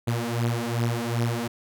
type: beating tone pair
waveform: sawtooth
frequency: 116.54 / 119.14 Hz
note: A#2 / A#2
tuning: 0 / +38 cents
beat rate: 2.6 Hz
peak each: -23 / -23 dBFS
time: 0.07-1.48 s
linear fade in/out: 10 ms
effects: none